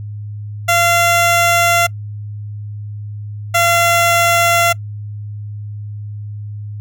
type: tone pair in turn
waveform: 15% pulse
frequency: 687 / 684.6 Hz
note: F5 / F5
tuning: -29 / -35 cents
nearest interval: unison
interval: 6 cents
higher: first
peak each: -4 dBFS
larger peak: neither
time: 0.68-1.87 / 3.54-4.73 s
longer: neither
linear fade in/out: 10 ms
effects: noise-tail reverb RT60 0.1 s tail -26 dB re dry + added 104 Hz sine -24 dBFS peak until 6.8 s